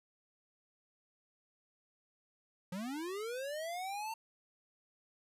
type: linear sweep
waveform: square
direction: up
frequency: 171.9 to 907 Hz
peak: -39 dBFS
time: 2.72-4.14 s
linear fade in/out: 5 ms
effects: resampled to 32000 Hz